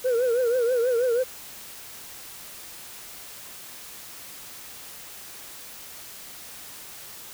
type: tone with vibrato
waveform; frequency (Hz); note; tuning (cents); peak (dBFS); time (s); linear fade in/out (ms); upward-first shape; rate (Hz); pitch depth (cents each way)
sine; 486.8; B4; -25; -17; 0.04-1.24; 20; triangle; 6.2; 130
effects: tanh soft clip ceiling -19 dBFS + white hiss -42 dBFS RMS until 7.33 s